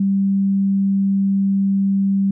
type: tone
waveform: sine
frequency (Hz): 196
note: G3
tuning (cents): 0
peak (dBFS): -14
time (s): 0-2.31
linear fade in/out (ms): 5
effects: none